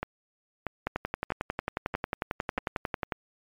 two click trains, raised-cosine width 0.5 ms, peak -15 / -13 dBFS, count 5 / 26, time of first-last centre 0.03-2.578 / 0.87-3.122 s, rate 1.57 / 11.1 Hz, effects MP3 96 kbps

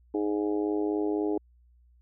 harmonic tone, 103.83 Hz, G#2, in tune, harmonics 3 / 4 / 5 / 6 / 7 / 8, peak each -28 / -29 / -41 / -42 / -42 / -42 dBFS, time 0.14-1.38 s, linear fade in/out 5 ms, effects added 60 Hz sine -57 dBFS peak until 2.01 s

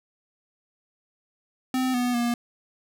square tone with pitch steps, 257.5 / 246 / 238.3 Hz, C4 / B3 / A#3, -28 / -7 / +38 cents, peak -23 dBFS, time 1.74-2.34 s, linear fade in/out 2 ms, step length 200 ms, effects none

